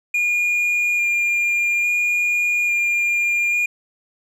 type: tone with vibrato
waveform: triangle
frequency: 2417 Hz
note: D7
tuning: 49 cents sharp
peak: -15 dBFS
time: 0.14-3.66 s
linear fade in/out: 5 ms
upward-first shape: square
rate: 0.59 Hz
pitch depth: 9 cents each way
effects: none